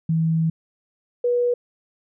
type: tone pair in turn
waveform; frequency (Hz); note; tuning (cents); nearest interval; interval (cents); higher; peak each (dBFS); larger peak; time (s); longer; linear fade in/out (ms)
sine; 162.1 / 485.8; E3 / B4; -29 / -29; octave + perfect fifth; 1900; second; -17; neither; 0.09-0.5 / 1.24-1.54; first; 5
effects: none